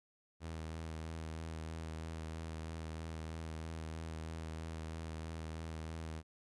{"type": "tone with vibrato", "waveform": "sawtooth", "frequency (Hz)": 80.4, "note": "E2", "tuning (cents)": -43, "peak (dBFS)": -38, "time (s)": [0.4, 6.23], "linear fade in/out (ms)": 50, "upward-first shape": "sine", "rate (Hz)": 3.1, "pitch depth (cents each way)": 21, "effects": ["resampled to 24000 Hz"]}